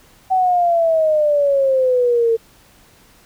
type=exponential sweep; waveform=sine; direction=down; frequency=760 to 450.5 Hz; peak=-12 dBFS; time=0.3-2.37 s; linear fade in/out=20 ms; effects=pink hiss -50 dBFS RMS until 3.25 s